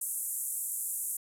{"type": "band-pass noise", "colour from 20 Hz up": "white", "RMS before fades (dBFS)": -35, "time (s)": [0.01, 1.17], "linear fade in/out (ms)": 5, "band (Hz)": [7700, 13000], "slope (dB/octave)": 48, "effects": []}